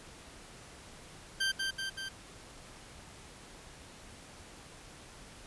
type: tone with echo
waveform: 20% pulse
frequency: 1568 Hz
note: G6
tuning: in tune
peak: -24 dBFS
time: 1.4-1.52 s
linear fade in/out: 10 ms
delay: 190 ms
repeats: 3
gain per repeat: -3 dB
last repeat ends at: 2.09 s
effects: pink hiss -52 dBFS RMS until 5.46 s + resampled to 24000 Hz